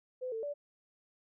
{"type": "tone with pitch steps", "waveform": "sine", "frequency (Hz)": [508, 447.5, 579], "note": ["B4", "A4", "D5"], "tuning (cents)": [49, 29, -25], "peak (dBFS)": -35, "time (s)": [0.21, 0.54], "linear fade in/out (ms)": 20, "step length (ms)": 110, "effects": []}